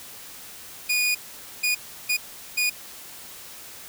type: tone bursts at uneven times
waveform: sawtooth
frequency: 2458 Hz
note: D#7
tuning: 22 cents flat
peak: -17 dBFS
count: 4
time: 0.89-1.15 / 1.63-1.75 / 2.09-2.17 / 2.57-2.7 s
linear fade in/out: 10 ms
effects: white hiss -42 dBFS RMS until 3.88 s